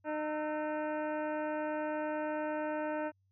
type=harmonic tone with a mistuned harmonic; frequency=304.8 Hz; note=D#4; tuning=36 cents flat; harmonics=1 / 2 / 3 / 4 / 5 / 6 / 7 / 8 / 9; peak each=-38 / -36 / -40 / -50 / -45 / -51 / -59 / -54 / -58 dBFS; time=0.04-3.12 s; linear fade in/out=50 ms; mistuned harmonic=4; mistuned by=+130 cents; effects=added 96 Hz sine -70 dBFS peak until 3.31 s